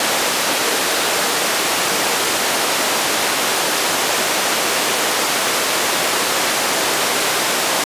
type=band-pass noise; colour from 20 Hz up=pink; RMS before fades=-18 dBFS; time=0-7.84 s; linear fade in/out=2 ms; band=410 to 12000 Hz; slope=12 dB/octave; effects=resampled to 32000 Hz